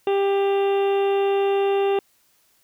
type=harmonic tone; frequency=395.9 Hz; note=G4; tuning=17 cents sharp; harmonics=1 / 2 / 3 / 4 / 5 / 6 / 7 / 8 / 9; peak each=-18 / -26 / -36 / -42 / -42 / -45 / -35 / -47 / -43 dBFS; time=0.07-1.99 s; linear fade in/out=2 ms; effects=white hiss -62 dBFS RMS until 2.63 s

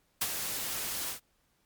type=noise with ADSR envelope; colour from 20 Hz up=white; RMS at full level=-28 dBFS; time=0.21-1.2 s; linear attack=9 ms; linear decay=50 ms; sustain=-7 dB; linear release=110 ms; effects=pink hiss -72 dBFS RMS until 1.65 s + MP3 96 kbps

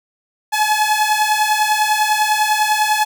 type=beating tone pair; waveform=sawtooth; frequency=848 / 858 Hz; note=G#5 / A5; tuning=+36 / -44 cents; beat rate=10 Hz; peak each=-13 dBFS; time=0.52-3.05 s; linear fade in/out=20 ms; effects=none

